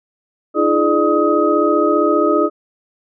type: tone cluster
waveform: sine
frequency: 304.3 / 339.4 / 421.9 / 599 / 1260 Hz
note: D#4 / F4 / G#4 / D5 / D#6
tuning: -38 / -49 / +27 / +34 / +21 cents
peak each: -18 dBFS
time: 0.54-2.5 s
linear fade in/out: 50 ms
effects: none